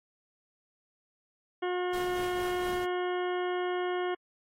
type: harmonic tone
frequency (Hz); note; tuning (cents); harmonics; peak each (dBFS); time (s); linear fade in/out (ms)
360; F#4; -47; 1 / 2 / 3 / 4 / 5 / 6 / 8 / 9; -30 / -36 / -40 / -42 / -44 / -46 / -48 / -49; 1.62-4.15; 10
type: noise with tremolo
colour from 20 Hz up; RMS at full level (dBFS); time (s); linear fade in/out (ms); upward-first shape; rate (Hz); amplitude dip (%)
pink; -43; 1.93-2.85; 5; sine; 4.3; 40
effects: AAC 48 kbps